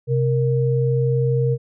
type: tone pair together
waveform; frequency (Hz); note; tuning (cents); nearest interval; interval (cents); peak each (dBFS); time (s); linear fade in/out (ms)
sine; 130.82 / 466.2; C3 / A#4; 0 / 0; octave + minor seventh; 2200; -17 / -21; 0.07-1.58; 50
effects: none